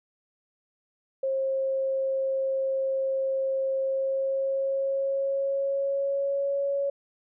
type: tone with pitch glide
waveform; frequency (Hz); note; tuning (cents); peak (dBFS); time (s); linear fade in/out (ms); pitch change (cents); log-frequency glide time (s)
sine; 535 to 558.7; C5 to C#5; +38 to +13; -24; 1.23-6.9; 5; +75; 3.81-6.59
effects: none